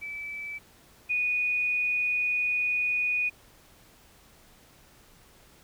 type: tone pair in turn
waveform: sine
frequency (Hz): 2309 / 2470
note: D7 / D#7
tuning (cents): -30 / -13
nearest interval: minor second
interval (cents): 117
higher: second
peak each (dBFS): -34 / -24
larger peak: second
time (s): 0.01-0.59 / 1.09-3.3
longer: second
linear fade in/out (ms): 20
effects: pink hiss -57 dBFS RMS until 5.63 s